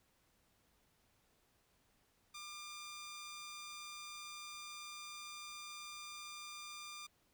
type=tone with amplitude modulation; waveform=10% pulse; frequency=1197 Hz; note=D6; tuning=33 cents sharp; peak=-38 dBFS; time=2.34-7.07 s; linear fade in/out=10 ms; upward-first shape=sine; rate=160 Hz; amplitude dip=30%; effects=pink hiss -75 dBFS RMS until 7.33 s